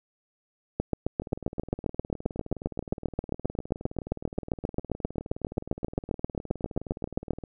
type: two click trains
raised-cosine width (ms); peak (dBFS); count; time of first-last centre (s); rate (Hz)
2; -24 / -12; 121 / 50; 1.22-7.438 / 0.8-7.307; 19.3 / 7.53
effects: none